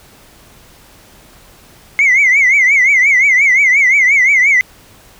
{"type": "tone with vibrato", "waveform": "sine", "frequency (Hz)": 2129, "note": "C7", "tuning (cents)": 30, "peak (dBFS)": -5, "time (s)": [1.99, 4.61], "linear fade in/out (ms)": 0, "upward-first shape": "triangle", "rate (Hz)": 5.7, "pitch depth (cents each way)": 160, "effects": ["tanh soft clip ceiling -4 dBFS", "pink hiss -43 dBFS RMS until 5.19 s"]}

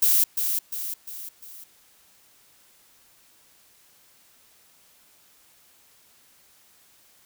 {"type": "noise with echo", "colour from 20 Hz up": "violet", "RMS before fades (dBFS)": -19, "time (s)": [0.02, 0.24], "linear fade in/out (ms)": 5, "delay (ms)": 350, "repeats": 4, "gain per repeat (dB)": -6, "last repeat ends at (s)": 1.64, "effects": ["white hiss -58 dBFS RMS until 7.25 s"]}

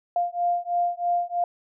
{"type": "beating tone pair", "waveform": "sine", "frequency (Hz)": [698.5, 701.6], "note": ["F5", "F5"], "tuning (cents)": [0, 8], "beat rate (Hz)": 3.1, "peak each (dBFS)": -25, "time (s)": [0.16, 1.44], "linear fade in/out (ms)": 2, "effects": []}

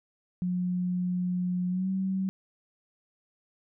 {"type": "tone with pitch glide", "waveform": "sine", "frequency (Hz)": [180, 190.37], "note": ["F#3", "F#3"], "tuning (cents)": [-47, 50], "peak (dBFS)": -26, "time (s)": [0.42, 2.29], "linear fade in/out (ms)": 0, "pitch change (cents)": 97, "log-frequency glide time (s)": [1.69, 1.89], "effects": []}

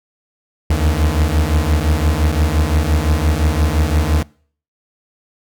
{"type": "beating tone pair", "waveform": "40% pulse", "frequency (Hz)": [73.42, 79.22], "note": ["D2", "D#2"], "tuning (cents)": [0, 32], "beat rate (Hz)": 5.8, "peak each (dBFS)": -15, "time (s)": [0.7, 4.23], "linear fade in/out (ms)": 5, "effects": ["noise-tail reverb RT60 0.5 s tail -24 dB re dry"]}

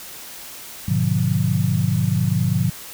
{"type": "chord", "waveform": "sine", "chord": "G# diminished seventh", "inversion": "none", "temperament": "just", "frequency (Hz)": [103.83, 124.59, 149.51, 179.41], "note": ["G#2", "B2", "D3", "F3"], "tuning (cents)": [0, 16, 31, 47], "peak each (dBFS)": -22, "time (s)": [0.88, 2.7], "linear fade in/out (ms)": 5, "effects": ["white hiss -37 dBFS RMS until 2.93 s"]}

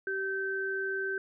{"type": "tone pair together", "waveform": "sine", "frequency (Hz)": [386.9, 1546.5], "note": ["G4", "G6"], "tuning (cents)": [-23, -24], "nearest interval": "2 octaves", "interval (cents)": 2399, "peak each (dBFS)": [-34, -32], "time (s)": [0.07, 1.18], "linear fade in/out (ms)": 2, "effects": []}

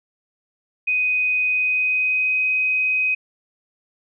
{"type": "tone with pitch glide", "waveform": "sine", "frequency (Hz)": [2500, 2517], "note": ["D#7", "D#7"], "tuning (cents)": [8, 19], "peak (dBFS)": -17, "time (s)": [0.87, 3.15], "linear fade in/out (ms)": 10, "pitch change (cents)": 11, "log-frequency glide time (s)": [1.48, 2.4], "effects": []}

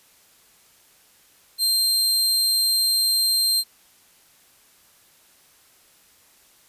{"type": "tone", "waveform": "sawtooth", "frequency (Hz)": 4166, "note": "C8", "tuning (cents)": -8, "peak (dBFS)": -15, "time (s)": [1.58, 3.64], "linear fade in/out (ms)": 50, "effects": ["white hiss -56 dBFS RMS until 6.68 s", "resampled to 32000 Hz"]}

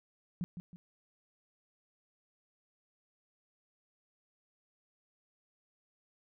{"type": "tone with echo", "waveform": "sine", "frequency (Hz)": 176, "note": "F3", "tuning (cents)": 14, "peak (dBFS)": -32, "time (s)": [0.41, 0.44], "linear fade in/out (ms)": 0, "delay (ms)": 160, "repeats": 2, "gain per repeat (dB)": -8, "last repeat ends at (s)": 0.76, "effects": []}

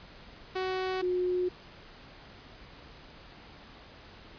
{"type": "tone pair in turn", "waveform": ["sawtooth", "sine"], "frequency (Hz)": [373.9, 361.6], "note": ["F#4", "F#4"], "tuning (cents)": [18, -40], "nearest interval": "minor second", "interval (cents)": 58, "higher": "first", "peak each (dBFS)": -26, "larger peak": "neither", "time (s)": [[0.55, 1.02], [1.02, 1.49]], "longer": "neither", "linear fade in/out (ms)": 10, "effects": ["pink hiss -51 dBFS RMS until 4.38 s", "resampled to 11025 Hz"]}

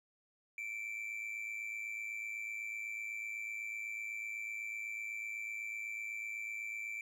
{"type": "tone with amplitude modulation", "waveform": "triangle", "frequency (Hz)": 2336, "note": "D7", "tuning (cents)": -10, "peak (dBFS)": -35, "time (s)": [0.58, 7.01], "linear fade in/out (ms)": 2, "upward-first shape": "sine", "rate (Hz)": 108, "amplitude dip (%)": 60, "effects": []}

